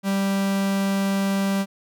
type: tone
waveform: 45% pulse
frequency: 196 Hz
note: G3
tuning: in tune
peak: -20 dBFS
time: 0.03-1.66 s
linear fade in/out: 50 ms
effects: none